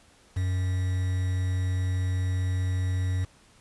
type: tone with quantisation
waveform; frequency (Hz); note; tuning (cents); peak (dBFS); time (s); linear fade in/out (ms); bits
triangle; 92.5; F#2; 0; -22; 0.36-3.25; 10; 7
effects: pink hiss -58 dBFS RMS until 3.6 s + resampled to 24000 Hz